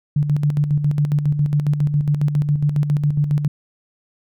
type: tone with tremolo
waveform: sine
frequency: 146.83 Hz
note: D3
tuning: in tune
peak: -13 dBFS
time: 0.16-3.48 s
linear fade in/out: 5 ms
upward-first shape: square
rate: 7.3 Hz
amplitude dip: 55%
effects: none